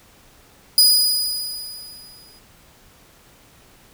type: tone with exponential decay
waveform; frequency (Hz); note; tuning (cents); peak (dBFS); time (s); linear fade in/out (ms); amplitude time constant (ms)
sawtooth; 4943; D#8; -12; -6; 0.78-2.39; 1; 350
effects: pink hiss -51 dBFS RMS until 3.93 s